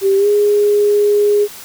sine tone with pitch glide, 390.3 to 413.3 Hz, G4 to G#4, -8 to -8 cents, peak -9 dBFS, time 0.01-1.48 s, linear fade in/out 50 ms, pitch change +100 cents, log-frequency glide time 0.17-0.27 s, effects white hiss -34 dBFS RMS until 1.64 s

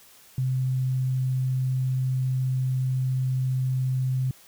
sine tone, 129.6 Hz, C3, 16 cents flat, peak -22 dBFS, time 0.38-4.31 s, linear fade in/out 2 ms, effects white hiss -53 dBFS RMS until 4.47 s

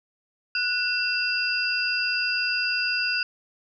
sine tone cluster, 1472 / 2697 / 4842 Hz, F#6 / E7 / D#8, -9 / +39 / -48 cents, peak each -27 dBFS, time 0.55-3.23 s, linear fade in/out 2 ms, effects none

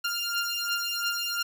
15% pulse beating tone pair, 1396.9 / 1399.8 Hz, F6 / F6, 0 / +4 cents, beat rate 2.9 Hz, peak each -24 dBFS, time 0.04-1.43 s, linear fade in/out 10 ms, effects none

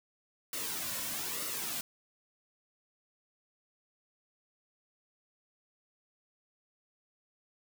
white noise with flanger, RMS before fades -37 dBFS, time 0.53-1.81 s, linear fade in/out 2 ms, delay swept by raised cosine 1.2 to 2.5 ms, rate 1.1 Hz, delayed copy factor -0.6, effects none

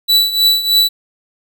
45% pulse tone with tremolo, 3951 Hz, B7, in tune, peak -7 dBFS, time 0.08-0.89 s, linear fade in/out 20 ms, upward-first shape triangle, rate 3.2 Hz, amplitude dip 80%, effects none

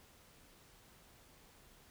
silence, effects pink hiss -63 dBFS RMS until 1.9 s

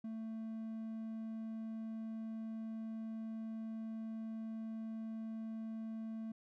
triangle tone, 222.5 Hz, A3, 20 cents sharp, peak -39 dBFS, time 0.04-6.32 s, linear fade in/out 5 ms, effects none

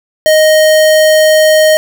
square tone, 622.3 Hz, D#5, in tune, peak -5 dBFS, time 0.26-1.77 s, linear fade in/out 0 ms, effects none

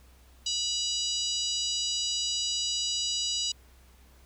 harmonic tone, 975 Hz, B5, 23 cents flat, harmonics 3 / 4 / 5 / 6 / 7 / 8, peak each -33 / -33 / -33 / -39 / -37 / -39 dBFS, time 0.46-3.52 s, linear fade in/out 5 ms, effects added 63 Hz sine -54 dBFS peak until 4.25 s + pink hiss -61 dBFS RMS until 4.25 s

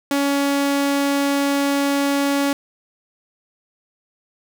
sawtooth tone, 280.9 Hz, C#4, 23 cents sharp, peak -13 dBFS, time 0.11-2.53 s, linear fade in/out 2 ms, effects none

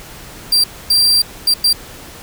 40% pulse tone bursts at uneven times, 4719 Hz, D8, 7 cents sharp, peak -8 dBFS, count 4, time 0.52-0.64 / 0.9-1.22 / 1.47-1.54 / 1.64-1.73 s, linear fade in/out 5 ms, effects pink hiss -35 dBFS RMS until 2.22 s

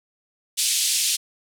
white band-pass noise, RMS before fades -22 dBFS, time 0.57-1.17 s, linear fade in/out 20 ms, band 2800 to 10000 Hz, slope 24 dB/octave, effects none

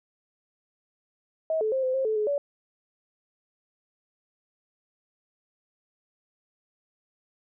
sine tone with pitch steps, 639 / 434.4 / 528 / 515 / 531 / 435.9 / 424.2 / 571 Hz, D#5 / A4 / C5 / C5 / C5 / A4 / G#4 / D5, +46 / -22 / +16 / -28 / +25 / -16 / +37 / -49 cents, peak -23 dBFS, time 1.5-2.38 s, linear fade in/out 2 ms, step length 110 ms, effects none

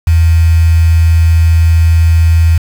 sine tone with quantisation, 82.3 Hz, E2, 2 cents flat, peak -4 dBFS, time 0.07-2.58 s, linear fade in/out 5 ms, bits 4, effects none

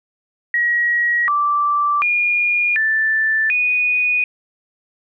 sine tone with pitch steps, 1904 / 1169 / 2429 / 1764 / 2474 Hz, A#6 / D6 / D#7 / A6 / D#7, +36 / -8 / -42 / +4 / -10 cents, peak -14 dBFS, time 0.54-4.24 s, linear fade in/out 2 ms, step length 740 ms, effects none

